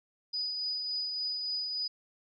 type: tone with tremolo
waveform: sine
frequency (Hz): 4961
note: D#8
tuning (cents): -6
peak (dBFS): -30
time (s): 0.33-1.88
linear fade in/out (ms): 10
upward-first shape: triangle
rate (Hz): 3.5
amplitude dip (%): 35
effects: none